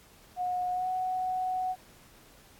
sine tone with pitch glide, 725 to 741.5 Hz, F#5 to F#5, -35 to +4 cents, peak -28 dBFS, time 0.36-1.76 s, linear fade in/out 50 ms, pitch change +39 cents, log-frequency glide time 0.72-0.87 s, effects pink hiss -57 dBFS RMS until 2.59 s + AAC 64 kbps

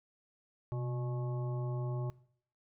harmonic tone with a mistuned harmonic, 121.4 Hz, B2, 29 cents flat, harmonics 1 / 3 / 5 / 7 / 9, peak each -34 / -44 / -48 / -51 / -53 dBFS, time 0.72-2.1 s, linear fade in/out 0 ms, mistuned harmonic 1, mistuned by +81 cents, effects noise-tail reverb RT60 0.6 s tail -20 dB re dry

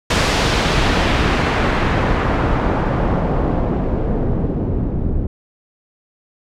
pink noise with low-pass filter sweep, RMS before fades -17 dBFS, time 0.1-5.27 s, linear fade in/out 5 ms, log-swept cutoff 5700 to 250 Hz, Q 0.77, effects none

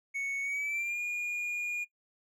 triangle tone with pitch glide, 2217 to 2432 Hz, C#7 to D#7, 0 to -40 cents, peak -30 dBFS, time 0.14-1.85 s, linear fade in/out 20 ms, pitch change +160 cents, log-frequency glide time 0.42-1 s, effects noise-tail reverb RT60 0.1 s tail -17 dB re dry

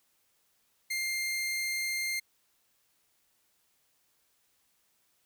sawtooth tone, 2108 Hz, C7, 12 cents sharp, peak -27 dBFS, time 0.9-2.2 s, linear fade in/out 10 ms, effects white hiss -72 dBFS RMS until 5.25 s

